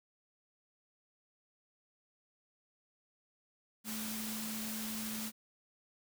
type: tone in noise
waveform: sine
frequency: 218.8 Hz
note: A3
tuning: 9 cents flat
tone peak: -41 dBFS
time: 3.84-5.32 s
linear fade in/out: 50 ms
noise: white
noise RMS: -42 dBFS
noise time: 3.84-5.32 s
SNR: -2 dB
effects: none